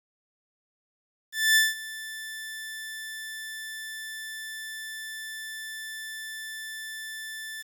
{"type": "tone with ADSR envelope", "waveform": "sawtooth", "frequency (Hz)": 1760, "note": "A6", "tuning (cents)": 0, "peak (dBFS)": -13, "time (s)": [1.32, 7.63], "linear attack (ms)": 240, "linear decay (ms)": 180, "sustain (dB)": -19, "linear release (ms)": 20, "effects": ["8-bit"]}